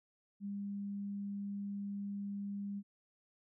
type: tone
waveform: sine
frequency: 201 Hz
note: G3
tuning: 44 cents sharp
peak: -38 dBFS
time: 0.4-2.83 s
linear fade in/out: 50 ms
effects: none